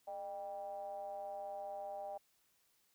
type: ring-modulated tone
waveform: triangle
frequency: 92.5 Hz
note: F#2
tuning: in tune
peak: -37 dBFS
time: 0.07-2.18 s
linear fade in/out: 10 ms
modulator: 698 Hz
effects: white hiss -75 dBFS RMS until 2.94 s